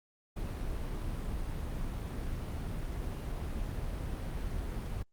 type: noise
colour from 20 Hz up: brown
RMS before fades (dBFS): -36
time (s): 0.36-5.03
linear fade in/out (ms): 10
effects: Opus 32 kbps